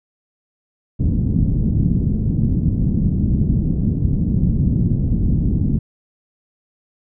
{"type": "low-pass noise", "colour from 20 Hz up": "white", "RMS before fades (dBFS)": -17, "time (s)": [0.99, 5.79], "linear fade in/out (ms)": 10, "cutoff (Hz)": 210, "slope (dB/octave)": 24, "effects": []}